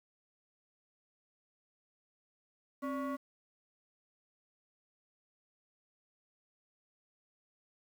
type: tone with frequency modulation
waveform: sine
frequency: 266.1 Hz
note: C4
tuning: 29 cents sharp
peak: -33 dBFS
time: 2.82-3.17 s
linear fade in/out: 20 ms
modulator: 849 Hz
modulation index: 1
effects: tanh soft clip ceiling -31 dBFS + 10-bit